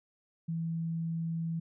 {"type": "tone", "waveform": "sine", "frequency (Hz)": 164.81, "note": "E3", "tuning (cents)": 0, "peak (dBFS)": -31, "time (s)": [0.48, 1.6], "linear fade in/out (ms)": 10, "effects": []}